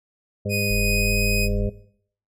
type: harmonic tone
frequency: 101.7 Hz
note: G#2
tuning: 36 cents flat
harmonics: 1 / 2 / 4 / 5 / 6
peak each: -26 / -29 / -32 / -33 / -34 dBFS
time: 0.45-1.7 s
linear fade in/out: 10 ms
type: tone with pitch glide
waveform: sawtooth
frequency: 2489 to 2505 Hz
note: D#7 to D#7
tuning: 0 to +11 cents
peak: -20 dBFS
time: 0.49-1.49 s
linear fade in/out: 50 ms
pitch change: +11 cents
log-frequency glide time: 0.71-1.19 s
type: tone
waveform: sine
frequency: 43.65 Hz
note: F1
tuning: in tune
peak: -22 dBFS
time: 0.7-1.68 s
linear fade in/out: 10 ms
effects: noise-tail reverb RT60 0.6 s tail -17 dB re dry